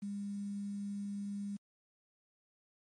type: tone with quantisation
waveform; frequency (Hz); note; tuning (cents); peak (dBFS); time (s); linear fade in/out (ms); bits
sine; 201.7; G3; +50; -37; 0.02-1.57; 10; 10
effects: MP3 48 kbps